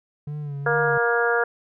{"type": "tone with vibrato", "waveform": "triangle", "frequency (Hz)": 145, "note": "D3", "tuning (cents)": -22, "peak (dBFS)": -26, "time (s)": [0.27, 0.98], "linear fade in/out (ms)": 5, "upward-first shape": "sine", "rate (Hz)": 2.4, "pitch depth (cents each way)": 56}
{"type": "harmonic tone", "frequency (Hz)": 235.8, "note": "A#3", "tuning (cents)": 20, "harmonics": [2, 3, 4, 5, 6, 7], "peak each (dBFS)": [-22, -27, -30, -31, -24, -25], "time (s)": [0.66, 1.44], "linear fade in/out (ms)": 5}
{"effects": []}